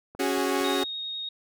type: click train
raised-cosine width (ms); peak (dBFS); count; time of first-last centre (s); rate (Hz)
1; -31; 4; 0.15-0.84; 4.35
type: chord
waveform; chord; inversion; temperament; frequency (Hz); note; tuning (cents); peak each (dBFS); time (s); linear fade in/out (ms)
sawtooth; C# suspended fourth; none; equal with one note detuned; 277.2 / 370 / 412.4; C#4 / F#4 / G#4; 0 / 0 / -12; -24 / -24 / -26; 0.19-0.84; 10
type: tone with vibrato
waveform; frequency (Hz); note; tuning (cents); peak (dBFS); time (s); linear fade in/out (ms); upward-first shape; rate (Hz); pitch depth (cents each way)
sine; 3734; A#7; +2; -31; 0.64-1.29; 5; sine; 10; 8
effects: none